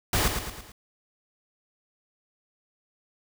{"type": "noise with echo", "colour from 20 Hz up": "pink", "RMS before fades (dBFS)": -24, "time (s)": [0.13, 0.28], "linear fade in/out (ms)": 2, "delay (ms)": 110, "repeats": 4, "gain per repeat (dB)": -6, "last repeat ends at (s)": 0.72, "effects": []}